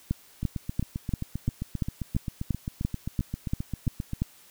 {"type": "two click trains", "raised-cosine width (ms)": 5, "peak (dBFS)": [-18, -13], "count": [29, 13], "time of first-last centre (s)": [[0.43, 4.134], [0.11, 4.22]], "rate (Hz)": [7.56, 2.92], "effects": ["white hiss -55 dBFS RMS until 4.5 s"]}